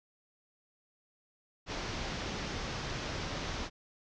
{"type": "low-pass noise", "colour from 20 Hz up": "pink", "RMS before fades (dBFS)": -38, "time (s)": [1.66, 3.7], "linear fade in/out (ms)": 50, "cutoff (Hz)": 6200, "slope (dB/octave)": 48, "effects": []}